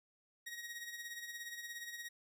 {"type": "tone with tremolo", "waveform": "sawtooth", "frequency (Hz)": 1888, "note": "A#6", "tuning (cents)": 22, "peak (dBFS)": -39, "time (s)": [0.46, 2.09], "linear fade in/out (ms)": 10, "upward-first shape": "sine", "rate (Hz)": 17, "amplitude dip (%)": 55, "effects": []}